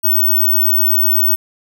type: tone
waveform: sine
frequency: 15804 Hz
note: B9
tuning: in tune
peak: -10 dBFS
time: 0.03-1.36 s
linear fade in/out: 20 ms
effects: none